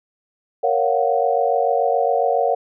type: chord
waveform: sine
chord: Gb major seventh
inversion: first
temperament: equal with one note detuned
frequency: 466.2 / 554.4 / 698.5 / 745.6 Hz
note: Bb4 / Db5 / F5 / Gb5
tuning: 0 / 0 / 0 / +13 cents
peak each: -21 dBFS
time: 0.63-2.55 s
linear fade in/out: 10 ms
effects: none